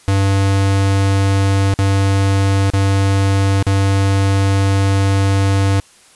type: tone with dropouts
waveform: square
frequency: 97.9 Hz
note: G2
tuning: 2 cents flat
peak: -12 dBFS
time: 0.08-5.8 s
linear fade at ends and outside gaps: 0 ms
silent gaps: 1.739-1.789 / 2.701-2.736 / 3.626-3.667 s
effects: white hiss -47 dBFS RMS until 6.15 s + resampled to 24000 Hz